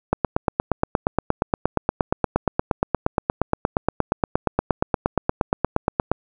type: click train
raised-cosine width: 1 ms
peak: -3 dBFS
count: 52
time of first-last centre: 0.13-6.116 s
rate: 8.52 Hz
effects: none